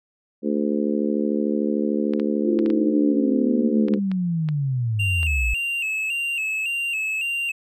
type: harmonic tone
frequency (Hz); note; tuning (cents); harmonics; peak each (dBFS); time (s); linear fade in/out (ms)
73.42; D2; 0; 3 / 4 / 5 / 6 / 7; -23 / -25 / -27 / -29 / -30; 0.42-4; 50
type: clicks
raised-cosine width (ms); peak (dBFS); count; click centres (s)
0.3; -20; 10; 2.136 / 2.198 / 2.59 / 2.661 / 2.702 / 3.884 / 3.938 / 4.116 / 4.488 / 5.231
type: linear sweep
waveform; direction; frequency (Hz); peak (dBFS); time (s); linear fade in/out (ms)
sine; down; 349.8 to 51.91; -20; 2.45-5.54; 5
type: tone with vibrato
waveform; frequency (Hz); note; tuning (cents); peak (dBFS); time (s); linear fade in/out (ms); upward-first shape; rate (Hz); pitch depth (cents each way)
triangle; 2682; E7; +29; -21; 4.99-7.52; 10; square; 1.8; 59
effects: none